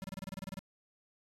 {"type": "tone bursts", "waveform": "square", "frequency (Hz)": 191.7, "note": "G3", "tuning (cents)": -38, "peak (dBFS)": -39, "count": 12, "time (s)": [0.02, 0.591], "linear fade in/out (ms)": 0, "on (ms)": 21, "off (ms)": 29, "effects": ["resampled to 32000 Hz"]}